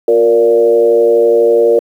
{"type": "tone with frequency modulation", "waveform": "sine", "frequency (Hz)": 466.2, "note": "A#4", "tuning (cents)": 0, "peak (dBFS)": -5, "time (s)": [0.08, 1.79], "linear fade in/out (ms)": 2, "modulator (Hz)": 112, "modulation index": 0.88, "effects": ["high-pass 300 Hz 12 dB/octave", "7-bit"]}